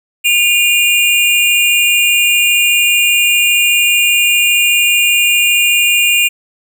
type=tone pair together; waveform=square; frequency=2439 / 2794 Hz; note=D#7 / F7; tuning=-35 / 0 cents; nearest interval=major second; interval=235 cents; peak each=-12 dBFS; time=0.24-6.29 s; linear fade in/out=20 ms; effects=none